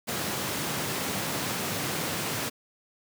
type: high-pass noise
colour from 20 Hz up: pink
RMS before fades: -31 dBFS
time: 0.07-2.5 s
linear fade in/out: 20 ms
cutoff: 110 Hz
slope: 24 dB/octave
effects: none